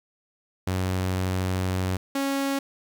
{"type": "tone pair in turn", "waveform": "sawtooth", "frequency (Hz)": [92.9, 275.3], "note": ["F#2", "C#4"], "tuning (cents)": [7, -12], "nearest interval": "octave + perfect fifth", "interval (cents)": 1881, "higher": "second", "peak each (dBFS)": -20, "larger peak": "neither", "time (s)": [[0.67, 1.97], [2.15, 2.59]], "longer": "first", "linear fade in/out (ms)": 5, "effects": ["10-bit"]}